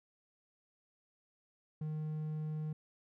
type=tone; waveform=triangle; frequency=154.3 Hz; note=D#3; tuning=14 cents flat; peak=-34 dBFS; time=1.81-2.73 s; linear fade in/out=5 ms; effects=none